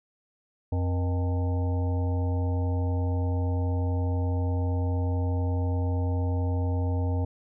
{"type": "harmonic tone with a mistuned harmonic", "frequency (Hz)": 88.8, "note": "F2", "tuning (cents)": 29, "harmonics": [1, 3, 5, 7, 9, 10], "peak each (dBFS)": [-24, -34, -38, -41, -43, -44], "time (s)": [0.72, 7.25], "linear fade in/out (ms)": 5, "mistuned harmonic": 5, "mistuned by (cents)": 110, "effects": []}